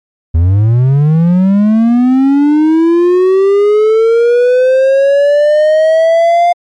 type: linear sweep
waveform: triangle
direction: up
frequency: 78.3 to 702 Hz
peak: -3 dBFS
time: 0.34-6.53 s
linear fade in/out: 10 ms
effects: MP3 48 kbps